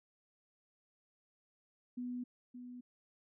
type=tone with echo; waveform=sine; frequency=246.9 Hz; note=B3; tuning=in tune; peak=-38 dBFS; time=1.97-2.24 s; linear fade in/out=10 ms; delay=570 ms; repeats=1; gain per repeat=-8 dB; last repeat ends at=2.81 s; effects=none